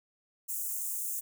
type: high-pass noise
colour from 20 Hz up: white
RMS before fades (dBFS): -35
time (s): 0.48-1.21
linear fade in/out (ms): 20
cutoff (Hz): 6700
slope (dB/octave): 48
effects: none